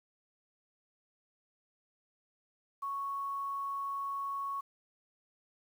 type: tone with quantisation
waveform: sine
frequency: 1108.7 Hz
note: C#6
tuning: in tune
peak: -34 dBFS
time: 2.82-4.61 s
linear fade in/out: 10 ms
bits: 10
effects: none